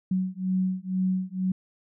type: beating tone pair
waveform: sine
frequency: 185.3 / 187.4 Hz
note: F#3 / F#3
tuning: +3 / +22 cents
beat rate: 2.1 Hz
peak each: -27 dBFS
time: 0.11-1.52 s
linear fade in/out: 5 ms
effects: none